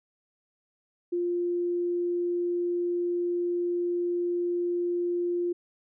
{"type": "tone", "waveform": "sine", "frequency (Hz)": 350, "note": "F4", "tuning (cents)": 4, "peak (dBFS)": -25, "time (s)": [1.12, 5.53], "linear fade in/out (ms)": 10, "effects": []}